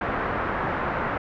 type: low-pass noise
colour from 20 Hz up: white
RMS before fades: -27 dBFS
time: 0.01-1.18 s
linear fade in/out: 5 ms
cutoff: 1600 Hz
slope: 24 dB/octave
effects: none